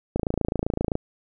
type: click train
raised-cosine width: 2 ms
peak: -10 dBFS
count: 23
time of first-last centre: 0.16-0.954 s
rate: 27.7 Hz
effects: none